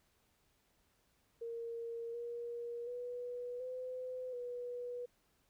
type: tone with pitch steps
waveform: sine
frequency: 464.1 / 473.6 / 489.3 / 508 / 488.2 Hz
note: A#4 / A#4 / B4 / B4 / B4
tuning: -8 / +27 / -16 / +49 / -20 cents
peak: -40 dBFS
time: 1.41-5.06 s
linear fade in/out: 10 ms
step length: 730 ms
effects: pink hiss -75 dBFS RMS until 5.49 s